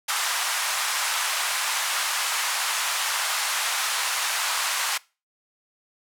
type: band-pass noise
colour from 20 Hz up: pink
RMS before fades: -26 dBFS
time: 0.08-4.98 s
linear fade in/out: 10 ms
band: 890 to 12000 Hz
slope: 24 dB/octave
effects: noise-tail reverb RT60 0.3 s tail -22 dB re dry